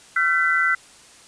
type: tone cluster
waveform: sine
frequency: 1367 / 1530 / 1994 Hz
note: F6 / G6 / B6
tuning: -37 / -42 / +16 cents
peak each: -21 dBFS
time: 0.16-0.75 s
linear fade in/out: 5 ms
effects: white hiss -48 dBFS RMS until 1.27 s + resampled to 22050 Hz